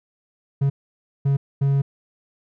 triangle tone bursts at uneven times, 138.59 Hz, C#3, in tune, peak -14 dBFS, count 3, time 0.61-0.7 / 1.25-1.37 / 1.61-1.82 s, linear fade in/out 10 ms, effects none

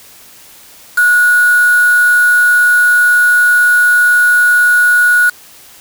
sine tone with quantisation, 1459 Hz, F#6, 25 cents flat, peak -6 dBFS, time 0.97-5.3 s, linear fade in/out 10 ms, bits 3, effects white hiss -39 dBFS RMS until 5.8 s

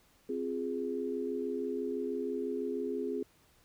sine chord, F minor, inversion second, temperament equal, 261.6 / 349.2 / 415.3 Hz, C4 / F4 / Ab4, 0 / 0 / 0 cents, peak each -37 / -39 / -35 dBFS, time 0.29-3.23 s, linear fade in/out 5 ms, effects pink hiss -66 dBFS RMS until 3.64 s

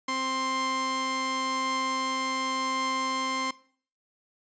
sawtooth tone pair together, 262.5 / 1050.9 Hz, C4 / C6, +6 / +7 cents, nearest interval 2 octaves, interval 2401 cents, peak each -30 / -24 dBFS, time 0.08-3.51 s, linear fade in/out 5 ms, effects noise-tail reverb RT60 0.5 s tail -19 dB re dry + resampled to 16000 Hz

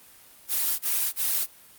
blue noise bursts, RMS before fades -25 dBFS, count 3, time 0.48-1.468 s, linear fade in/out 50 ms, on 310 ms, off 29 ms, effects white hiss -52 dBFS RMS until 1.78 s + Opus 32 kbps

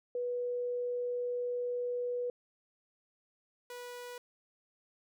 sine / sawtooth tone pair in turn, 489.2 / 489.2 Hz, B4 / B4, -16 / -16 cents, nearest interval unison, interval 0 cents, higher neither, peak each -32 / -39 dBFS, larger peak first, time 0.15-2.3 / 3.7-4.18 s, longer first, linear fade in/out 2 ms, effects none

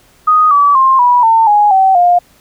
sine tone with pitch steps, 1244.5 / 1147.8 / 1058.7 / 976.4 / 900.6 / 830.6 / 766.1 / 706.6 Hz, D#6 / D6 / C6 / B5 / A5 / G#5 / G5 / F5, 0 / -40 / +20 / -20 / +40 / 0 / -40 / +20 cents, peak -5 dBFS, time 0.27-2.19 s, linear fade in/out 10 ms, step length 240 ms, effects pink hiss -48 dBFS RMS until 2.4 s

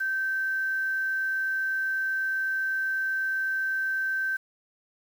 sine tone with quantisation, 1553 Hz, G6, 17 cents flat, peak -25 dBFS, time 0-4.37 s, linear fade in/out 10 ms, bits 8, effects none

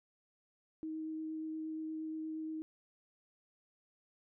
sine tone with vibrato, 315.4 Hz, D#4, 24 cents sharp, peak -38 dBFS, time 0.83-2.62 s, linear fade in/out 0 ms, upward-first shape sine, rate 8.5 Hz, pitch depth 8 cents each way, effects none

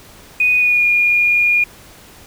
triangle tone with pitch glide, 2483 to 2428 Hz, D#7 to D#7, -4 to -43 cents, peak -7 dBFS, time 0.4-1.64 s, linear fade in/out 5 ms, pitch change -39 cents, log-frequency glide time 0.55-0.85 s, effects tanh soft clip ceiling -9 dBFS + pink hiss -42 dBFS RMS until 2.26 s

